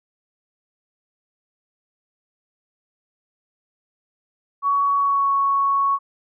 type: tone with pitch glide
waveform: sine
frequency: 1123 to 1109.5 Hz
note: C#6 to C#6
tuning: +22 to +1 cents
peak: -16 dBFS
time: 4.62-5.99 s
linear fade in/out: 50 ms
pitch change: -21 cents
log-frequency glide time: 4.98-5.31 s
effects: none